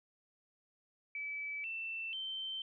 sine tone with pitch steps, 2300 / 2673 / 3106 Hz, D7 / E7 / G7, -37 / +23 / -17 cents, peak -38 dBFS, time 1.15-2.62 s, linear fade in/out 2 ms, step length 490 ms, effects none

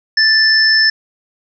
sine tone pair together, 1760 / 5274 Hz, A6 / E8, 0 / 0 cents, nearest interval octave + perfect fifth, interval 1900 cents, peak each -11 dBFS, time 0.17-0.9 s, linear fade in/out 5 ms, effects none

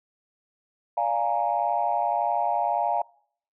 sine chord, Bb dominant seventh, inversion first, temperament equal, 587.3 / 698.5 / 830.6 / 932.3 Hz, D5 / F5 / Ab5 / Bb5, 0 / 0 / 0 / 0 cents, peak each -31 / -25 / -26 / -28 dBFS, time 0.97-3.02 s, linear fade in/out 5 ms, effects noise-tail reverb RT60 0.6 s tail -25 dB re dry + tanh soft clip ceiling -12 dBFS

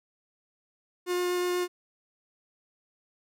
45% pulse tone with vibrato, 357.5 Hz, F4, 41 cents sharp, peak -26 dBFS, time 1.06-1.68 s, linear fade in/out 50 ms, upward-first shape triangle, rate 8.2 Hz, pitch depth 8 cents each way, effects none

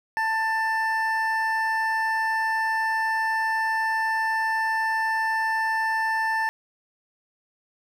triangle tone pair together, 888 / 1776 Hz, A5 / A6, +16 / +16 cents, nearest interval octave, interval 1200 cents, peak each -23 dBFS, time 0.17-6.49 s, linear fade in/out 0 ms, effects 10-bit

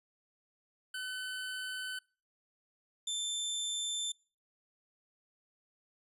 25% pulse tone pair in turn, 1513 / 3549 Hz, F#6 / A7, +38 / +14 cents, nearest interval octave + minor third, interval 1476 cents, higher second, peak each -34 / -30 dBFS, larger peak second, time 0.94-1.99 / 3.07-4.12 s, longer neither, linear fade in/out 5 ms, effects noise-tail reverb RT60 0.4 s tail -26 dB re dry + resampled to 32000 Hz

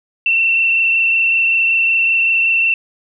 sine tone with frequency modulation, 2694 Hz, E7, 37 cents sharp, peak -11 dBFS, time 0.26-2.74 s, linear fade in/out 2 ms, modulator 25.3 Hz, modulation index 1.7, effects none

